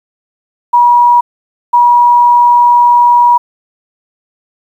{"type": "tone bursts at uneven times", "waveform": "sine", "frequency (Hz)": 963, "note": "B5", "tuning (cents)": -44, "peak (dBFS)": -3, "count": 2, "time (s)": [[0.73, 1.21], [1.73, 3.38]], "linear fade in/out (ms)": 10, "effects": ["7-bit"]}